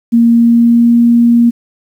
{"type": "tone with pitch glide", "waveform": "sine", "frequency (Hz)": [233.1, 235.9], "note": ["A#3", "A#3"], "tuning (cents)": [0, 21], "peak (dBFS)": -4, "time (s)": [0.12, 1.51], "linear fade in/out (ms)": 20, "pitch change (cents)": 21, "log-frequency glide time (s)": [0.3, 0.97], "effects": ["7-bit"]}